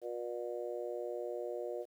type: harmonic tone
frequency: 120 Hz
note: B2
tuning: 49 cents flat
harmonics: 3 / 4 / 5 / 6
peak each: -42 / -41 / -42 / -50 dBFS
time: 0.01-1.86 s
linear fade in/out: 50 ms
effects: 11-bit